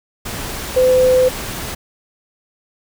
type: tone in noise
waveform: sine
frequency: 510 Hz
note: C5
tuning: 44 cents flat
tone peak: -9 dBFS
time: 0.76-1.29 s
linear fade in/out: 10 ms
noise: pink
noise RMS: -26 dBFS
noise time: 0.25-1.75 s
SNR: +14 dB
effects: none